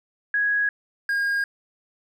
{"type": "tone pair in turn", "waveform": ["sine", "triangle"], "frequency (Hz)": [1661.2, 1624.2], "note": ["G#6", "G#6"], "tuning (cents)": [0, -39], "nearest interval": "unison", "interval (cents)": 39, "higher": "first", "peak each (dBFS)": -19, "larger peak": "neither", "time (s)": [[0.34, 0.69], [1.09, 1.44]], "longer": "neither", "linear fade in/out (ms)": 2, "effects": []}